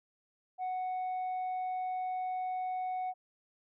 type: tone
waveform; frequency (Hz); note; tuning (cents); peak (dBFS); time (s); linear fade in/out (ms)
sine; 740; F#5; 0; -30; 0.58-3.14; 50
effects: tanh soft clip ceiling -32 dBFS